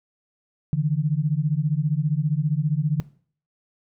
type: beating tone pair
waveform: sine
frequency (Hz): 144.1 / 159.1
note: D3 / D#3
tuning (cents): -33 / +39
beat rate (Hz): 15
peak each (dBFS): -21 / -23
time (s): 0.73-3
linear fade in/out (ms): 0
effects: noise-tail reverb RT60 0.5 s tail -19 dB re dry